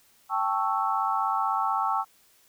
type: chord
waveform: sine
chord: A dominant seventh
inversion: third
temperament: equal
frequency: 784 / 880 / 1108.7 / 1318.5 Hz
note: G5 / A5 / C#6 / E6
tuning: 0 / 0 / 0 / 0 cents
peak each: -29 dBFS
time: 0.29-2.05 s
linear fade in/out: 50 ms
effects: white hiss -61 dBFS RMS until 2.48 s